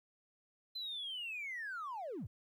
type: linear sweep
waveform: triangle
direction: down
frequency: 4093 to 66.8 Hz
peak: -37 dBFS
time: 0.75-2.27 s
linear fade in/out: 10 ms
effects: tanh soft clip ceiling -37 dBFS + 13-bit